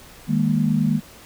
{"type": "chord", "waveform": "sine", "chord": "D# suspended fourth", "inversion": "none", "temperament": "equal with one note detuned", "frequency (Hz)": [155.56, 203.8, 233.1], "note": ["D#3", "G#3", "A#3"], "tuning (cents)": [0, -32, 0], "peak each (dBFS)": -21, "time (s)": [0.27, 1.01], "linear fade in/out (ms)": 50, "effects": ["pink hiss -45 dBFS RMS until 1.25 s"]}